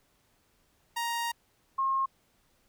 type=tone pair in turn; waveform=sawtooth / sine; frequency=936 / 1074.1 Hz; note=A#5 / C6; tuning=+7 / +45 cents; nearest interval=major second; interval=238 cents; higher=second; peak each=-26 / -25 dBFS; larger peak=second; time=0.96-1.32 / 1.78-2.06 s; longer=first; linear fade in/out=10 ms; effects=pink hiss -69 dBFS RMS until 2.68 s